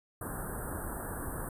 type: band-stop noise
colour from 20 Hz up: pink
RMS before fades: -38 dBFS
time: 0.21-1.49 s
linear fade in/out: 2 ms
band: 1700 to 8400 Hz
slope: 96 dB/octave
effects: resampled to 32000 Hz